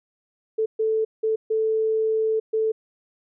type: tone bursts at uneven times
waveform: sine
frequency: 440 Hz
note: A4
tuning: in tune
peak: -19 dBFS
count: 5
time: 0.58-0.66 / 0.79-1.05 / 1.23-1.36 / 1.5-2.4 / 2.53-2.72 s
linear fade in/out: 10 ms
effects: none